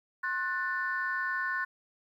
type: chord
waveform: sine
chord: F# diminished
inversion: second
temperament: just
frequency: 1065.6 / 1480 / 1776 Hz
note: C6 / F#6 / A6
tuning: +31 / 0 / +16 cents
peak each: -35 / -32 / -33 dBFS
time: 0.23-1.65 s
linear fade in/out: 10 ms
effects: tanh soft clip ceiling -21 dBFS + 11-bit